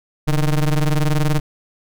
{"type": "ring-modulated tone", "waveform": "square", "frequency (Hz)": 77.1, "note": "D#2", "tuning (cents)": -15, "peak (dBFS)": -12, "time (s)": [0.27, 1.4], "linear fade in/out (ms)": 10, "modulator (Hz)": 66.8, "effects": []}